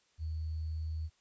sine tone with sample-and-hold, 79.3 Hz, D#2, 33 cents sharp, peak -34 dBFS, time 0.18-1.1 s, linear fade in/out 50 ms, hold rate 4410 Hz, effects white hiss -71 dBFS RMS until 1.2 s + resampled to 16000 Hz

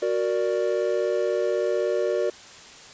triangle chord, Gb augmented, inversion none, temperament equal, 370 / 466.2 / 587.3 Hz, Gb4 / Bb4 / D5, 0 / 0 / 0 cents, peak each -24 dBFS, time 0.02-2.3 s, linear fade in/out 5 ms, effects white hiss -45 dBFS RMS until 2.93 s + resampled to 16000 Hz

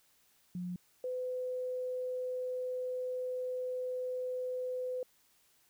sine tone pair in turn, 178.6 / 505.2 Hz, F3 / B4, +39 / +39 cents, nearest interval octave + tritone, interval 1800 cents, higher second, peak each -36 / -34 dBFS, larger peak second, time 0.55-0.76 / 1.04-5.03 s, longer second, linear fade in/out 2 ms, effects white hiss -69 dBFS RMS until 5.69 s

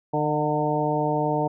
harmonic tone with a mistuned harmonic, 151 Hz, D3, 48 cents sharp, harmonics 1 / 2 / 3 / 4 / 5 / 6, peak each -28 / -28 / -28 / -28 / -28 / -28 dBFS, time 0.13-1.48 s, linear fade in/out 10 ms, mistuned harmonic 5, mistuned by -35 cents, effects none

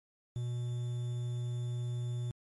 triangle tone with quantisation, 121.5 Hz, B2, 28 cents flat, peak -31 dBFS, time 0.36-2.31 s, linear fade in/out 0 ms, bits 9, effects MP3 48 kbps

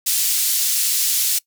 white band-pass noise, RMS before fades -19 dBFS, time 0.06-1.39 s, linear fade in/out 10 ms, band 3900 to 16000 Hz, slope 12 dB/octave, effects noise-tail reverb RT60 0.1 s tail -22 dB re dry

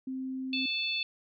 sine tone, 261.6 Hz, C4, in tune, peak -33 dBFS, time 0.07-0.66 s, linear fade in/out 5 ms
harmonic tone, 877 Hz, A5, 6 cents flat, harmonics 3 / 4 / 5, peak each -32 / -34 / -36 dBFS, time 0.53-1.03 s, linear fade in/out 2 ms
effects none

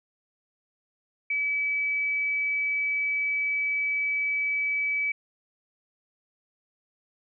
sine tone, 2292 Hz, D7, 43 cents flat, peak -24 dBFS, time 1.3-5.12 s, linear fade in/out 5 ms, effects none

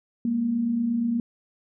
sine tone pair together, 206.9 / 235.4 Hz, G#3 / A#3, -6 / +17 cents, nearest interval major second, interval 223 cents, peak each -32 / -22 dBFS, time 0.25-1.2 s, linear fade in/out 2 ms, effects none

